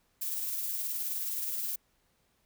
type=noise with tremolo; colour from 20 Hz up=violet; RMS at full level=-33 dBFS; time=0.21-1.76 s; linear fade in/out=10 ms; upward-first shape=sine; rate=19 Hz; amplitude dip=30%; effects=pink hiss -72 dBFS RMS until 2.45 s